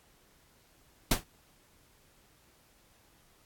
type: noise with exponential decay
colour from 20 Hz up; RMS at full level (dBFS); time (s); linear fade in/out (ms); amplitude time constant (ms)
pink; -19; 1.11-1.24; 5; 27
effects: pink hiss -64 dBFS RMS until 3.45 s + AAC 64 kbps